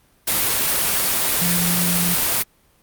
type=tone in noise; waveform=sine; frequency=174.61 Hz; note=F3; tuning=in tune; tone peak=-21 dBFS; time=1.41-2.15 s; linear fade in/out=10 ms; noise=white; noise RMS=-19 dBFS; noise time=0.27-2.43 s; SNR=-5 dB; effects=pink hiss -58 dBFS RMS until 2.82 s + Opus 32 kbps